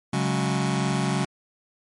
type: chord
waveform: sawtooth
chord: C# suspended fourth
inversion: none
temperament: just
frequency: 138.59 / 184.79 / 207.9 Hz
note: C#3 / F#3 / G#3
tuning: 0 / -2 / +2 cents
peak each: -21 / -22 / -24 dBFS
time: 0.13-1.25 s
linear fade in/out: 5 ms
effects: MP3 48 kbps